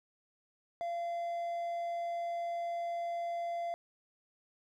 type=tone; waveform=triangle; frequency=686 Hz; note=F5; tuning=31 cents flat; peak=-32 dBFS; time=0.81-3.74 s; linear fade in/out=0 ms; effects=none